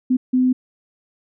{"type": "tone bursts at uneven times", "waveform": "sine", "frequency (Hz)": 254.5, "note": "C4", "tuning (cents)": -48, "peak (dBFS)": -13, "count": 2, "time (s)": [[0.1, 0.17], [0.33, 0.53]], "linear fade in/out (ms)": 10, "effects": []}